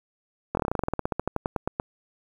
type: slowing click train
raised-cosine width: 1 ms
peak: -11 dBFS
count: 22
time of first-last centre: 0.55-1.799 s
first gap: 22 ms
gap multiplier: 1.09
effects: 8-bit